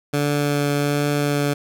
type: tone with vibrato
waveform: 15% pulse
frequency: 144.8 Hz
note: D3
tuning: 24 cents flat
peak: -12 dBFS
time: 0.13-1.54 s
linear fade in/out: 10 ms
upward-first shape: triangle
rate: 1.3 Hz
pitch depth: 11 cents each way
effects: none